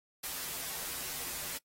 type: noise with comb filter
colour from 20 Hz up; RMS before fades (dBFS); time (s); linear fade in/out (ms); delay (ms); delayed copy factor
white; -39; 0.23-1.58; 10; 9.5; -0.95
effects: noise-tail reverb RT60 0.1 s tail -21 dB re dry + AAC 48 kbps